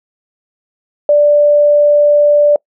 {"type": "tone", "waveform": "sine", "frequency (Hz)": 587.3, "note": "D5", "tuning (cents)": 0, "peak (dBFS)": -5, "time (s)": [1.09, 2.56], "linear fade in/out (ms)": 2, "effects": ["noise-tail reverb RT60 0.1 s tail -26 dB re dry"]}